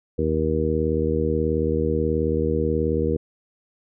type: harmonic tone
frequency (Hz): 78.5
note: D#2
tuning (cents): +16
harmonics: 1 / 2 / 3 / 4 / 5 / 6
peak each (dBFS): -26 / -28 / -28 / -28 / -27 / -24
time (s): 0.18-3.17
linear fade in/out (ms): 10
effects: none